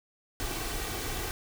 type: noise with comb filter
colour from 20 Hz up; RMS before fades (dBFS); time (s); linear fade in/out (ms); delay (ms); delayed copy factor
pink; -34; 0.4-1.31; 0; 2.6; +0.55
effects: none